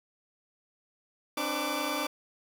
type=tone cluster; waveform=15% pulse; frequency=270.1 / 299.6 / 504 / 1166 Hz; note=C#4 / D4 / B4 / D6; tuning=-45 / +35 / +35 / -13 cents; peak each=-30 / -27 / -33 / -28 dBFS; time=1.37-2.07 s; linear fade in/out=5 ms; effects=none